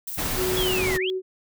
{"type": "noise with tremolo", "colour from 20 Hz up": "violet", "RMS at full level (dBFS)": -31, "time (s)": [0.07, 0.79], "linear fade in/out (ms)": 5, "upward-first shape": "triangle", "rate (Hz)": 17, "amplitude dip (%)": 30}
{"type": "noise", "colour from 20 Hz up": "pink", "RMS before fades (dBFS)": -28, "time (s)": [0.17, 0.98], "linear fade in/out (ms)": 20}
{"type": "tone with pitch glide", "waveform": "sine", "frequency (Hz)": [370, 374.3], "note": ["F#4", "F#4"], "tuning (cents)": [0, 20], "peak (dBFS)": -24, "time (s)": [0.35, 1.22], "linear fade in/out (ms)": 50, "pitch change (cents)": 20, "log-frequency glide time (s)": [0.66, 1.01]}
{"type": "linear two-way sweep", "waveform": "sine", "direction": "down then up", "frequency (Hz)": [3418, 1760, 3418], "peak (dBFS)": -26, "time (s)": [0.57, 1.1], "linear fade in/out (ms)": 0, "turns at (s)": 0.99}
{"effects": []}